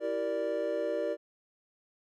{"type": "chord", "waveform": "triangle", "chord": "E half-diminished seventh", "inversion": "none", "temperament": "equal with one note detuned", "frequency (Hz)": [329.6, 387.3, 466.2, 587.3], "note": ["E4", "G4", "Bb4", "D5"], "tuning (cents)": [0, -21, 0, 0], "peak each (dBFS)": [-36, -36, -33, -30], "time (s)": [0, 1.17], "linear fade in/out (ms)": 50, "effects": []}